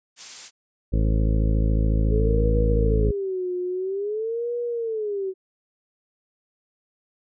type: noise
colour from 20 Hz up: blue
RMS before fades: -34 dBFS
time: 0.16-0.51 s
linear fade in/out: 50 ms
type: harmonic tone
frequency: 54 Hz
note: A1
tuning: 32 cents flat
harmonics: 1 / 2 / 3 / 4 / 5 / 6 / 8 / 9 / 10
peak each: -19 / -25 / -29 / -31 / -33 / -35 / -37 / -38 / -39 dBFS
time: 0.92-3.12 s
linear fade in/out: 20 ms
type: tone with vibrato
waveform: sine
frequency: 415.3 Hz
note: G#4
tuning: in tune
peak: -24 dBFS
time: 2.08-5.34 s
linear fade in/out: 50 ms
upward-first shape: sine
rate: 0.5 Hz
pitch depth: 250 cents each way
effects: resampled to 16000 Hz

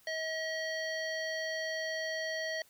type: harmonic tone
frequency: 638 Hz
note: D#5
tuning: 43 cents sharp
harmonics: 1 / 3 / 5 / 7 / 9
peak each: -37 / -37 / -46 / -43 / -49 dBFS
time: 0.07-2.62 s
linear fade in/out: 2 ms
effects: white hiss -64 dBFS RMS until 2.69 s

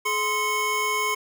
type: tone cluster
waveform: square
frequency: 425.4 / 1039 / 2193 Hz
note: G#4 / C6 / C#7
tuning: +42 / -12 / -19 cents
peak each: -32 / -26 / -27 dBFS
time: 0.05-1.15 s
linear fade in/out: 10 ms
effects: none

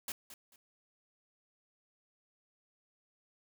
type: noise with echo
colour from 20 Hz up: white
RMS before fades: -39 dBFS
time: 0.08-0.12 s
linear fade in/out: 2 ms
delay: 220 ms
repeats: 2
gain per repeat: -12 dB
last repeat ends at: 0.56 s
effects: none

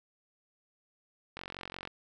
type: click train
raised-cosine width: 0.3 ms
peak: -24 dBFS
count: 24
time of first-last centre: 1.37-1.874 s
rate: 45.6 Hz
effects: none

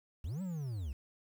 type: linear two-way sweep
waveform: triangle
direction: up then down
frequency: 60.1 to 196 to 60.1 Hz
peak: -34 dBFS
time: 0.24-0.93 s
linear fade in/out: 5 ms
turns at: 0.42 s
effects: 10-bit

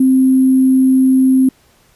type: tone with sample-and-hold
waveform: sine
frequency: 261.6 Hz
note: C4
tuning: in tune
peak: -7 dBFS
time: 0-1.49 s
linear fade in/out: 5 ms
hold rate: 11025 Hz
effects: pink hiss -52 dBFS RMS until 1.95 s + resampled to 32000 Hz

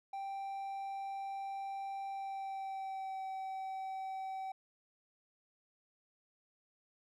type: tone with pitch glide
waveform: triangle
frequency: 784 to 766.1 Hz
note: G5 to G5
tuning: 0 to -40 cents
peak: -37 dBFS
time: 0.13-4.52 s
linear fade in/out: 5 ms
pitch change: -40 cents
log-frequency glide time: 2.08-3.22 s
effects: none

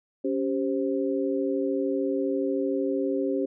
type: tone cluster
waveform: sine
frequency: 278.3 / 391.1 / 525 Hz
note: C#4 / G4 / C5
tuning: +7 / -4 / +6 cents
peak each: -27 / -28 / -30 dBFS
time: 0.24-3.46 s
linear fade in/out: 10 ms
effects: none

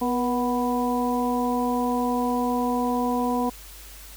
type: harmonic tone with a mistuned harmonic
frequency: 246.9 Hz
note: B3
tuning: in tune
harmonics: 1 / 2 / 3 / 4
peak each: -24 / -29 / -29 / -28 dBFS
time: 0.01-3.5 s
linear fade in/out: 10 ms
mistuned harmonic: 2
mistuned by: -40 cents
effects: added 50 Hz sine -44 dBFS peak until 4.16 s + white hiss -45 dBFS RMS until 4.16 s

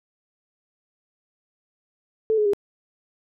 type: tone with pitch steps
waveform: sine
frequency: 440 / 422.3 / 405.4 Hz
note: A4 / G#4 / G#4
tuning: 0 / +29 / -42 cents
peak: -17 dBFS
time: 2.3-2.534 s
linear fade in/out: 0 ms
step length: 78 ms
effects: none

